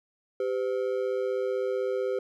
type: ring-modulated tone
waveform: triangle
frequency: 450 Hz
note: A4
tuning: 39 cents sharp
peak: -21 dBFS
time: 0.4-2.19 s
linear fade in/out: 2 ms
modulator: 57.9 Hz
effects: none